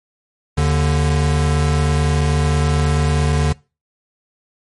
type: tone pair together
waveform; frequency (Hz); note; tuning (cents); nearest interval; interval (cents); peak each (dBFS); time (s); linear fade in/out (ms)
square; 77.68 / 146.83; D#2 / D3; -2 / 0; major seventh; 1102; -17 / -17; 0.57-3.53; 10
effects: noise-tail reverb RT60 0.3 s tail -23 dB re dry + MP3 48 kbps